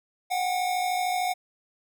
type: tone pair together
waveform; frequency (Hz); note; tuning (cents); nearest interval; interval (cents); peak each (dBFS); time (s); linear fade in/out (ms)
square; 728.7 / 782; F#5 / G5; -27 / -4; minor second; 123; -26 / -33; 0.3-1.34; 20
effects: none